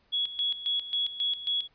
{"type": "tone with tremolo", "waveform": "sine", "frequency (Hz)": 3356, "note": "G#7", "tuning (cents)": 17, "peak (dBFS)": -25, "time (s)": [0.12, 1.68], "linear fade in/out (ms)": 20, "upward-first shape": "square", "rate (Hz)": 3.7, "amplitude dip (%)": 75, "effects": ["pink hiss -67 dBFS RMS until 1.74 s", "resampled to 11025 Hz"]}